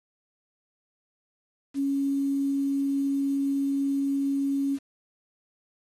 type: tone with quantisation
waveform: sine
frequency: 277 Hz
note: C#4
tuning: 1 cent flat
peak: -23 dBFS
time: 1.74-4.79 s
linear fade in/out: 50 ms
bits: 8
effects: AAC 32 kbps